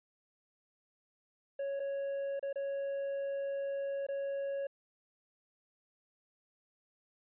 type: tone with dropouts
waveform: triangle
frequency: 554.4 Hz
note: C#5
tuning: in tune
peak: -32 dBFS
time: 1.59-4.67 s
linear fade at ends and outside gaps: 5 ms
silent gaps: 1.796-1.8 / 2.395-2.427 / 2.529-2.557 / 4.067-4.086 s
effects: resampled to 8000 Hz